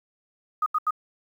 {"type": "tone bursts", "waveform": "sine", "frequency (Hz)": 1244.5, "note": "D#6", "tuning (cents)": 0, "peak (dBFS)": -20, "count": 3, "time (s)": [0.62, 0.908], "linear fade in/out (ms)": 5, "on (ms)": 42, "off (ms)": 81, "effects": ["9-bit"]}